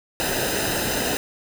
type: noise with comb filter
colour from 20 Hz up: pink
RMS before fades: -24 dBFS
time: 0.2-1.17 s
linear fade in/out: 0 ms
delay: 0.89 ms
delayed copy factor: -0.7
effects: none